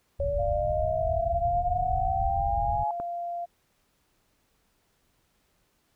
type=low-pass noise; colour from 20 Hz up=white; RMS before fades=-32 dBFS; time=0.19-2.84 s; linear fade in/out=10 ms; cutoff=100 Hz; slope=24 dB/octave
type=linear sweep; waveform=sine; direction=up; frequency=560 to 844 Hz; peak=-26 dBFS; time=0.2-2.91 s; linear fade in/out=2 ms
type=tone with pitch glide; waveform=sine; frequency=698 to 692.8 Hz; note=F5 to F5; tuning=-1 to -14 cents; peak=-30 dBFS; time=0.38-3.46 s; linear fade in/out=20 ms; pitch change=-13 cents; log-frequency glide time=1.93-2.3 s
type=click; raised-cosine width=1 ms; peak=-23 dBFS; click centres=3 s
effects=pink hiss -70 dBFS RMS until 5.95 s